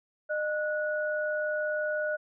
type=tone pair together; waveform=sine; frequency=609 / 1465.7 Hz; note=D#5 / F#6; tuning=-37 / -17 cents; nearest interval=octave + minor third; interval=1520 cents; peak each=-29 / -32 dBFS; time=0.29-2.17 s; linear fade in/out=20 ms; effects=none